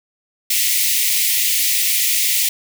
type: high-pass noise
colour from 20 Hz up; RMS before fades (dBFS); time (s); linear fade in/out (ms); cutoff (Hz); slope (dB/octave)
white; -17; 0.5-2.49; 5; 1900; 96
effects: none